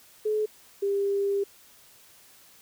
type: tone pair in turn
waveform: sine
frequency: 427.7 / 399 Hz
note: A4 / G4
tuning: -49 / +31 cents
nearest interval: minor second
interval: 120 cents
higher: first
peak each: -23 / -23 dBFS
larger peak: neither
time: 0.25-0.46 / 0.82-1.44 s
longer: second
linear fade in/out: 10 ms
effects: white hiss -55 dBFS RMS until 2.61 s